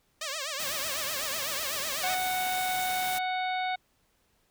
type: tone with vibrato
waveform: 5% pulse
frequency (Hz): 588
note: D5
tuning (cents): +2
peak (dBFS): -21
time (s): 0.21-2.15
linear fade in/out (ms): 5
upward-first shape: triangle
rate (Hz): 8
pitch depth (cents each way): 210
type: noise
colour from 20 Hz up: white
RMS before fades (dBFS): -36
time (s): 0.59-3.19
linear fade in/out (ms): 10
type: harmonic tone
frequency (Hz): 740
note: F#5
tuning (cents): 0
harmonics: 1 / 2 / 3 / 4 / 5 / 6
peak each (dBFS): -29 / -38 / -36 / -49 / -39 / -51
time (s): 2.03-3.76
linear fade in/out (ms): 10
effects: pink hiss -70 dBFS RMS until 4.5 s